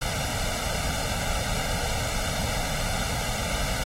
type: noise with comb filter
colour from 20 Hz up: pink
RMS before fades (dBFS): -28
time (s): 0.01-3.84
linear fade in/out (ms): 10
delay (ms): 1.4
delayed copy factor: +0.8
effects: low-pass 10000 Hz 12 dB/octave + AAC 48 kbps